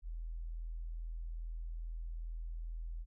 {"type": "tone", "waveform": "sine", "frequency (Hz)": 41.2, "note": "E1", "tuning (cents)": 0, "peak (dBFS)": -39, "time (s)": [0.02, 3.06], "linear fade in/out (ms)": 50, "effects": []}